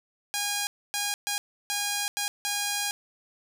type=tone bursts at uneven times; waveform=5% pulse; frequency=817 Hz; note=G#5; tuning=29 cents flat; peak=-15 dBFS; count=6; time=0.34-0.67 / 0.94-1.14 / 1.27-1.38 / 1.7-2.08 / 2.17-2.28 / 2.45-2.91 s; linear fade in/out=0 ms; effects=none